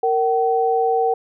sine tone pair together, 461.9 / 762 Hz, A#4 / G5, -16 / -49 cents, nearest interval major sixth, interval 867 cents, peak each -18 dBFS, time 0.03-1.14 s, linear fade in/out 5 ms, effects none

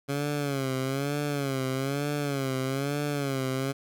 15% pulse tone with vibrato, 138.59 Hz, C#3, in tune, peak -21 dBFS, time 0.08-3.73 s, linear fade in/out 20 ms, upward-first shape sine, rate 1.1 Hz, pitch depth 98 cents each way, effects none

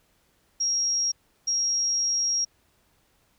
sine tone bursts at uneven times, 5610 Hz, F8, 7 cents sharp, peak -22 dBFS, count 2, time 0.6-1.12 / 1.47-2.45 s, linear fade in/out 10 ms, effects pink hiss -66 dBFS RMS until 3.38 s

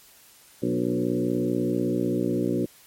harmonic tone with a mistuned harmonic, 60.3 Hz, B1, 41 cents flat, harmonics 2 / 3 / 4 / 5 / 6 / 7 / 8 / 9, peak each -33 / -30 / -28 / -28 / -28 / -38 / -33 / -36 dBFS, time 0.62-2.66 s, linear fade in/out 10 ms, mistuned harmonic 5, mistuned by -25 cents, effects white hiss -53 dBFS RMS until 2.86 s + MP3 64 kbps

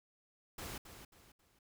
pink noise with echo, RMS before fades -45 dBFS, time 0.58-0.78 s, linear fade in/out 5 ms, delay 270 ms, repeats 3, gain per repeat -9 dB, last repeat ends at 1.59 s, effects none

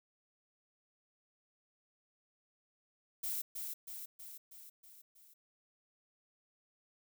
violet noise with echo, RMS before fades -38 dBFS, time 3.23-3.42 s, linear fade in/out 10 ms, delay 320 ms, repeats 6, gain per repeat -4 dB, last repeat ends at 5.34 s, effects none

